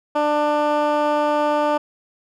15% pulse tone with band-pass filter, 297.1 Hz, D4, 20 cents sharp, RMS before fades -19 dBFS, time 0.15-1.78 s, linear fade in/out 10 ms, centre 730 Hz, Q 0.95, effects none

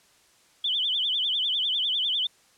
sine tone with vibrato, 3259 Hz, G#7, 33 cents flat, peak -23 dBFS, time 0.64-2.27 s, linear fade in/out 5 ms, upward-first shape sine, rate 10 Hz, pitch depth 170 cents each way, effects white hiss -60 dBFS RMS until 2.57 s + low-pass 9000 Hz 12 dB/octave

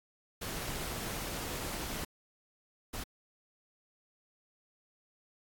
pink noise bursts at uneven times, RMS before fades -39 dBFS, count 2, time 0.41-2.05 / 2.93-3.04 s, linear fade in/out 10 ms, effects AAC 64 kbps

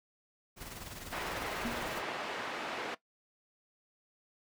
pink noise with tremolo, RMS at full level -43 dBFS, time 0.56-2.03 s, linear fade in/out 50 ms, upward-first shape sine, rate 20 Hz, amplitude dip 55%
pink band-pass noise, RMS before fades -39 dBFS, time 1.12-2.95 s, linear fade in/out 10 ms, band 400 to 2800 Hz, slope 12 dB/octave
triangle tone with exponential decay, 235.5 Hz, A#3, 18 cents sharp, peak -30 dBFS, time 1.65-1.97 s, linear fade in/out 0 ms, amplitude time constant 68 ms
effects noise-tail reverb RT60 0.1 s tail -17 dB re dry

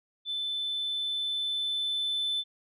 sine tone with level ramp, 3520 Hz, A7, in tune, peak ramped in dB -29 to -25 dBFS, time 0.25-2.44 s, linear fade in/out 50 ms, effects tanh soft clip ceiling -25 dBFS

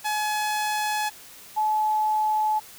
sawtooth / sine tone pair in turn, 848 / 858.8 Hz, G#5 / A5, +36 / -42 cents, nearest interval unison, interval 22 cents, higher second, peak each -20 / -20 dBFS, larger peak neither, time 0.04-1.1 / 1.56-2.6 s, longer first, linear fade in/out 20 ms, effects white hiss -46 dBFS RMS until 2.78 s

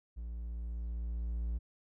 triangle tone with level ramp, 57.7 Hz, A#1, 17 cents flat, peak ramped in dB -37 to -30 dBFS, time 0.16-1.59 s, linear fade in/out 20 ms, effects none

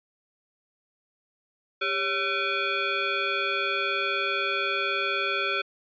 sine tone with frequency modulation, 558 Hz, C#5, 11 cents sharp, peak -24 dBFS, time 1.81-5.62 s, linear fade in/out 10 ms, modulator 955 Hz, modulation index 3, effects resampled to 11025 Hz

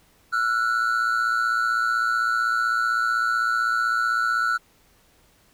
triangle tone pair together, 1345 / 1460.8 Hz, E6 / F#6, +34 / -23 cents, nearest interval minor second, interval 143 cents, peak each -21 dBFS, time 0.32-4.58 s, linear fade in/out 20 ms, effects pink hiss -59 dBFS RMS until 5.53 s

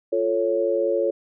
sine chord, F augmented, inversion none, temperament equal, 349.2 / 440 / 554.4 Hz, F4 / A4 / C#5, 0 / 0 / 0 cents, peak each -25 / -24 / -22 dBFS, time 0.12-1.11 s, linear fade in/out 10 ms, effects none

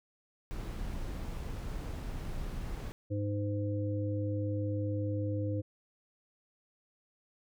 brown noise, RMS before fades -38 dBFS, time 0.51-2.92 s, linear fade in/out 0 ms
harmonic tone, 102.6 Hz, G#2, 21 cents flat, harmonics 1 / 3 / 5, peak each -32 / -37 / -39 dBFS, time 3.1-5.62 s, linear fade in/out 20 ms
effects none

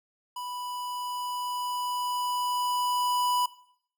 square tone with level ramp, 987.8 Hz, B5, in tune, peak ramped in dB -35 to -24 dBFS, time 0.36-3.46 s, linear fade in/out 5 ms, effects noise-tail reverb RT60 0.6 s tail -17 dB re dry

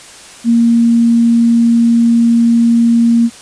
sine tone, 233.1 Hz, A#3, in tune, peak -6 dBFS, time 0.44-3.3 s, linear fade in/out 50 ms, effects white hiss -35 dBFS RMS until 3.41 s + resampled to 22050 Hz

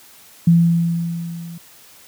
sine tone with level ramp, 168.9 Hz, E3, 42 cents sharp, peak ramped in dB -7 to -31 dBFS, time 0.47-1.58 s, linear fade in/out 5 ms, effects white hiss -46 dBFS RMS until 2.07 s + high-pass 60 Hz 12 dB/octave

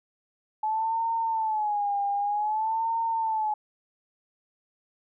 sine tone with vibrato, 857 Hz, A5, 46 cents flat, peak -24 dBFS, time 0.63-3.54 s, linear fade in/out 5 ms, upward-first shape sine, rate 0.53 Hz, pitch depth 110 cents each way, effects none

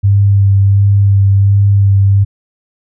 sine tone with vibrato, 99.4 Hz, G2, 25 cents sharp, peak -5 dBFS, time 0.03-2.25 s, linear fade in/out 20 ms, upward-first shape sine, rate 1.4 Hz, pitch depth 17 cents each way, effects none

